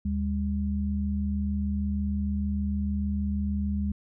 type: tone pair together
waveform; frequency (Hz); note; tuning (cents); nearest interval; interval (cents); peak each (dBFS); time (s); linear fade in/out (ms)
sine; 75.78 / 202.3; D#2 / G#3; -45 / -45; octave + perfect fourth; 1700; -28; 0.05-3.92; 5
effects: none